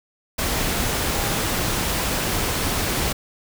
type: tone in noise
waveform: sine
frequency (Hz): 807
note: G#5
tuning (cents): -50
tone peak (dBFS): -34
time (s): 1.14-1.38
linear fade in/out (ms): 10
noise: pink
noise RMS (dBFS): -23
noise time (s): 0.38-3.13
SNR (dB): -14
effects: none